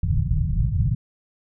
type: low-pass noise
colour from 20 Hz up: white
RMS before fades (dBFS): -21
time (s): 0.03-0.95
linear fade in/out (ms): 5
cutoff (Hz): 150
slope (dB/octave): 48
effects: none